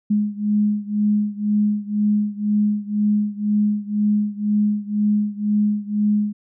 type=beating tone pair; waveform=sine; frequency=208 / 210 Hz; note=G#3 / G#3; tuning=+3 / +19 cents; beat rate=2 Hz; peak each=-19 / -21 dBFS; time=0.1-6.33 s; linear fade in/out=10 ms; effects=none